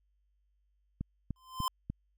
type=click train; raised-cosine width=5 ms; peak=-23 dBFS; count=4; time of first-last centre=1.01-1.9 s; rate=3.37 Hz
type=tone with exponential growth; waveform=square; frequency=1034 Hz; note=C6; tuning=21 cents flat; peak=-28 dBFS; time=1.36-1.68 s; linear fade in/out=1 ms; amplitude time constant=68 ms
effects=added 50 Hz sine -70 dBFS peak until 2.17 s